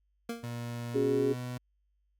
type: tone with exponential decay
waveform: 25% pulse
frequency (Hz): 233.1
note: A#3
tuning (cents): 0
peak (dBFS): -28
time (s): 0.29-0.57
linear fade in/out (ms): 5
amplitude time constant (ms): 59
type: tone with pitch glide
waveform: 30% pulse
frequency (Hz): 118.9 to 124.09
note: A#2 to B2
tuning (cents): +35 to +9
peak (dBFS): -33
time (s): 0.43-1.58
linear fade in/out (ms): 10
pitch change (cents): +74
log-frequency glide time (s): 0.91-1.24
type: chord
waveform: sine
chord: C# suspended fourth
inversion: none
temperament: equal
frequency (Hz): 277.2 / 370 / 415.3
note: C#4 / F#4 / G#4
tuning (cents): 0 / 0 / 0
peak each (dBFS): -31 / -33 / -27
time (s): 0.94-1.34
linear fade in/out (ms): 20
effects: added 50 Hz sine -70 dBFS peak until 2.19 s